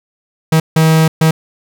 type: tone bursts at uneven times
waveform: 45% pulse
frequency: 159.6 Hz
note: D#3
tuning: 44 cents sharp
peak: -7 dBFS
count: 3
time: 0.52-0.6 / 0.76-1.08 / 1.21-1.31 s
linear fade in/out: 5 ms
effects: none